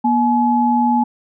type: tone pair together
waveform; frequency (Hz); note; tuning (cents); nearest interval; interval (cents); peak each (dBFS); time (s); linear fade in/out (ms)
sine; 240 / 851.1; B3 / G#5; -49 / +42; octave + minor seventh; 2191; -15; 0.04-1.04; 10
effects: none